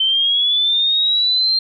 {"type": "linear sweep", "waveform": "sine", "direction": "up", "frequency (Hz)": [3080, 4186], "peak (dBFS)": -13, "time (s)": [0, 1.59], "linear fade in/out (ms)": 5, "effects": []}